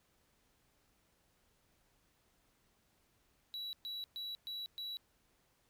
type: tone bursts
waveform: triangle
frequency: 3916 Hz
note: B7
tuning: 15 cents flat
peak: -39 dBFS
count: 5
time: 3.54-4.97 s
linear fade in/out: 0 ms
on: 190 ms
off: 120 ms
effects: pink hiss -74 dBFS RMS until 5.69 s